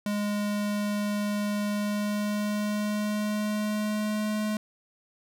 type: tone with pitch glide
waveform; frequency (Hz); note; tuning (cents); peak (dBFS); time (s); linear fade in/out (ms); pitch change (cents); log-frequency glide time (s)
square; 206.7 to 212.9; G#3 to G#3; -8 to +43; -27; 0.06-4.57; 2; +51; 1.71-4.42
effects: none